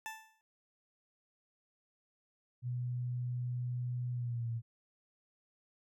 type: tone with exponential decay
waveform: 20% pulse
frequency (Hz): 880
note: A5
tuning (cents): 0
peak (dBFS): -33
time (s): 0.06-0.41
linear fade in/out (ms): 0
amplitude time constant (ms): 76
type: tone with pitch glide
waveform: sine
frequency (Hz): 123.3 to 115.71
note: B2 to A#2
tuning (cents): -2 to -12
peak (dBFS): -34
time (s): 2.62-4.62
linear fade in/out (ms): 50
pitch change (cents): -110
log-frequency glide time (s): 4.12-4.51
effects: none